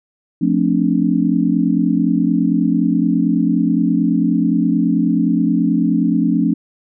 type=chord; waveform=sine; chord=D minor seventh; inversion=first; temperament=just; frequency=176.2 / 220.2 / 264.3 / 293.7 Hz; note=F3 / A3 / C4 / D4; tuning=+16 / +2 / +18 / 0 cents; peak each=-18 dBFS; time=0.41-6.54 s; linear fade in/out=10 ms; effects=none